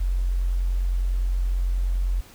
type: tone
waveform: sine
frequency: 44.79 Hz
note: F1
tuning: 44 cents sharp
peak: -20 dBFS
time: 0-2.21 s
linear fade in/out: 10 ms
effects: pink hiss -49 dBFS RMS until 2.34 s